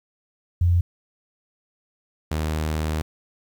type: tone pair in turn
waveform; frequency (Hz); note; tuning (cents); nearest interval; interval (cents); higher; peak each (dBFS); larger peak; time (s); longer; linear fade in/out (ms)
sine / sawtooth; 87.31 / 77.78; F2 / D#2; 0 / 0; major second; 200; first; -15 / -19; first; 0.61-0.81 / 2.31-3.02; second; 5
effects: 9-bit